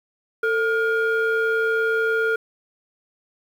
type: tone pair together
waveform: sine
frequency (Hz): 446.7 / 1417.3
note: A4 / F6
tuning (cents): +26 / +25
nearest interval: octave + minor sixth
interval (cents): 1999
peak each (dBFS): -19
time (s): 0.43-2.36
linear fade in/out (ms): 5
effects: tanh soft clip ceiling -15 dBFS + 8-bit